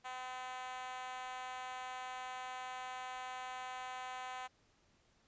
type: tone with high-pass filter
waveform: 5% pulse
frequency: 255 Hz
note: C4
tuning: 44 cents flat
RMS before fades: -45 dBFS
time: 0.04-4.48 s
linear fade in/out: 20 ms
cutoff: 810 Hz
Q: 3.9
effects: pink hiss -72 dBFS RMS until 5.27 s + resampled to 16000 Hz